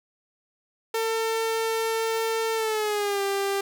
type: tone with pitch glide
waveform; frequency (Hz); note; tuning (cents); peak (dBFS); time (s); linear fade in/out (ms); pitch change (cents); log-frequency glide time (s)
sawtooth; 449.6 to 395.9; A4 to G4; +37 to +17; -20; 0.94-3.61; 5; -220; 2.54-3.22
effects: none